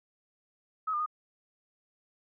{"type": "tone with pitch steps", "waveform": "sine", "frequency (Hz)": [1278, 1204, 1235], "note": ["D#6", "D6", "D#6"], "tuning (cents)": [46, 43, -13], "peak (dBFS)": -28, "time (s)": [0.87, 1.062], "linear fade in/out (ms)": 10, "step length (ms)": 64, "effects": []}